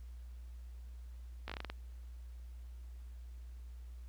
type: slowing click train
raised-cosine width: 0.3 ms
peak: -25 dBFS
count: 8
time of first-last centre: 1.48-1.7 s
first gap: 16 ms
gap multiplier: 1.22
effects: added 60 Hz sine -46 dBFS peak until 4.08 s + pink hiss -70 dBFS RMS until 4.08 s